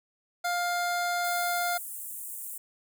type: tone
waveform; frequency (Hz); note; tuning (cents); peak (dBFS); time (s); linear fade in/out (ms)
25% pulse; 703; F5; +11; -23; 0.44-1.78; 10
type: high-pass noise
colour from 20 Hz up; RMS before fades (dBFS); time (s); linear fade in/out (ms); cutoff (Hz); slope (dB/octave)
pink; -39; 1.24-2.58; 5; 8100; 48
effects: none